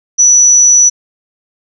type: tone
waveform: sine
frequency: 5920 Hz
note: F#8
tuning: in tune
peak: -3 dBFS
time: 0.18-0.9 s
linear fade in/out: 20 ms
effects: none